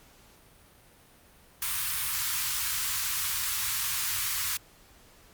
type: band-stop noise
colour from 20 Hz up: white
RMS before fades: -30 dBFS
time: 1.62-4.57 s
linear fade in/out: 2 ms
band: 130 to 970 Hz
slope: 48 dB/octave
effects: pink hiss -57 dBFS RMS until 5.33 s + Opus 48 kbps